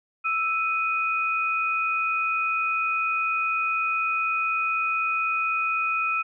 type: tone pair together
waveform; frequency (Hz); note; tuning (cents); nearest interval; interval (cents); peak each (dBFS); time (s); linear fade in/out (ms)
sine; 1320.1 / 2492; E6 / D#7; +2 / +2; major seventh; 1100; -25; 0.24-6.23; 20
effects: none